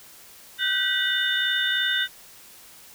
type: tone cluster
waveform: sine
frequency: 1485 / 1548 / 1948 / 2940 / 3597 Hz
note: F#6 / G6 / B6 / F#7 / A7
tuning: +6 / -22 / -24 / -12 / +37 cents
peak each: -31 / -26 / -30 / -29 / -25 dBFS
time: 0.58-2.08 s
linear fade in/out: 50 ms
effects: white hiss -48 dBFS RMS until 2.94 s